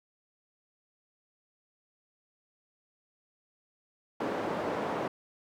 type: band-pass noise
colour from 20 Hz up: white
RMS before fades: -33 dBFS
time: 4.2-5.08 s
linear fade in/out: 5 ms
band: 210 to 730 Hz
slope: 12 dB/octave
effects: none